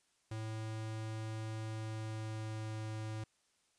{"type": "tone with pitch glide", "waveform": "square", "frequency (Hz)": [110, 109.11], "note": ["A2", "A2"], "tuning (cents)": [0, -14], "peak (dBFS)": -40, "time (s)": [0.31, 3.24], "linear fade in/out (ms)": 5, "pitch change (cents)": -14, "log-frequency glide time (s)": [1.63, 2.77], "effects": ["white hiss -75 dBFS RMS until 3.78 s", "resampled to 22050 Hz"]}